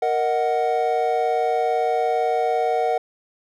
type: chord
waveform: triangle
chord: D# minor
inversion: second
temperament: equal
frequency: 466.2 / 622.3 / 740 Hz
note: A#4 / D#5 / F#5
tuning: 0 / 0 / 0 cents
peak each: -21 / -24 / -19 dBFS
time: 0.02-2.98 s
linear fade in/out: 5 ms
effects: none